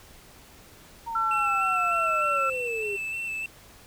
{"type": "linear sweep", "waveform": "sine", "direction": "down", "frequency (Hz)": [932.3, 392], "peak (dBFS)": -30, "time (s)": [1.06, 2.97], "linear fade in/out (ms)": 20}
{"type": "tone", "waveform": "sine", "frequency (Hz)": 1350, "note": "E6", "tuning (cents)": 41, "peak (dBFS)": -23, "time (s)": [1.15, 2.5], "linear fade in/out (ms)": 5}
{"type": "tone with vibrato", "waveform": "triangle", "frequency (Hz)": 2660, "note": "E7", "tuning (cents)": 15, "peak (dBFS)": -28, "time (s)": [1.31, 3.46], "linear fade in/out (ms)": 2, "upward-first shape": "square", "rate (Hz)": 3.3, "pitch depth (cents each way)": 20}
{"effects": ["pink hiss -51 dBFS RMS until 3.86 s"]}